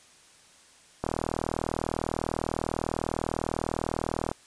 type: click train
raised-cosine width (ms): 1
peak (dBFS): -13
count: 132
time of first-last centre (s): 1.04-4.315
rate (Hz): 40
effects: white hiss -56 dBFS RMS until 4.46 s + resampled to 22050 Hz